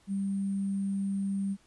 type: tone with sample-and-hold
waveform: sine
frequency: 196.4 Hz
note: G3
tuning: 4 cents sharp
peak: -28 dBFS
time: 0.07-1.57 s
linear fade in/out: 50 ms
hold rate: 8820 Hz
effects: pink hiss -64 dBFS RMS until 1.66 s + resampled to 24000 Hz